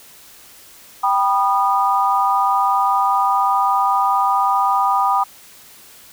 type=chord; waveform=sine; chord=G augmented; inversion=none; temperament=just; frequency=784 / 980 / 1225 Hz; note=G5 / B5 / D#6; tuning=0 / -14 / -27 cents; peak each=-18 dBFS; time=1.03-5.24 s; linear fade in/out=10 ms; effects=white hiss -44 dBFS RMS until 6.12 s